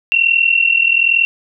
sine tone pair together, 2713 / 2754 Hz, E7 / F7, +49 / -25 cents, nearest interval unison, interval 26 cents, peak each -12 / -14 dBFS, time 0.12-1.25 s, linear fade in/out 0 ms, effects none

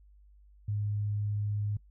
sine tone, 103.83 Hz, G#2, in tune, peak -29 dBFS, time 0.68-1.77 s, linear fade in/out 5 ms, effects noise-tail reverb RT60 0.1 s tail -21 dB re dry + added 50 Hz sine -55 dBFS peak until 1.9 s

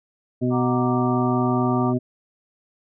harmonic tone, 124.9 Hz, B2, 20 cents sharp, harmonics 1 / 2 / 3 / 5, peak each -24 / -21 / -26 / -31 dBFS, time 0.41-1.99 s, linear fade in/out 20 ms
sine chord, Gb augmented, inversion none, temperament equal, 740 / 932.3 / 1174.7 Hz, Gb5 / Bb5 / D6, 0 / 0 / 0 cents, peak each -28 / -31 / -28 dBFS, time 0.5-1.94 s, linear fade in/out 50 ms
effects none

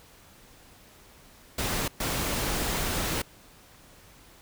pink noise bursts at uneven times, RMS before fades -29 dBFS, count 2, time 1.58-1.88 / 2-3.22 s, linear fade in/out 5 ms, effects pink hiss -54 dBFS RMS until 4.41 s

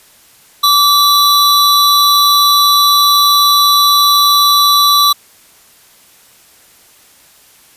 square tone pair together, 1159 / 3956 Hz, D6 / B7, -23 / +2 cents, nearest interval octave + major sixth, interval 2125 cents, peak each -10 / -10 dBFS, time 0.63-5.13 s, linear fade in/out 10 ms, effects white hiss -45 dBFS RMS until 7.76 s + resampled to 32000 Hz

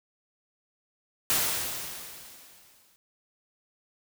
white noise with exponential decay, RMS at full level -24 dBFS, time 1.3-2.96 s, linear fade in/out 0 ms, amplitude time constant 360 ms, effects none

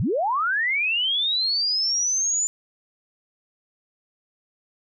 sine linear sweep, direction up, 82 to 7090 Hz, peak -20 dBFS, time 0-2.47 s, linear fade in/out 0 ms, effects none

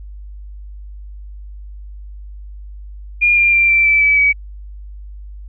sine tone with pitch steps, 2418 / 2393 / 2368 / 2344 / 2320 / 2296 / 2272 Hz, D7 / D7 / D7 / D7 / D7 / D7 / C#7, +50 / +32 / +14 / -4 / -22 / -40 / +42 cents, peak -9 dBFS, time 3.21-4.33 s, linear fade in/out 20 ms, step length 160 ms, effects added 50 Hz sine -30 dBFS peak until 5.48 s

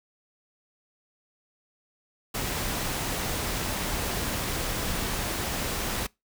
pink noise, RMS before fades -30 dBFS, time 2.34-6.07 s, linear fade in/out 10 ms, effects noise-tail reverb RT60 0.2 s tail -23 dB re dry

